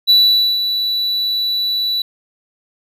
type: tone with ADSR envelope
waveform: triangle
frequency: 3951 Hz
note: B7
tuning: in tune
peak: -5 dBFS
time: 0.07-2.02 s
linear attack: 29 ms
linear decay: 480 ms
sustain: -9 dB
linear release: 3 ms
effects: none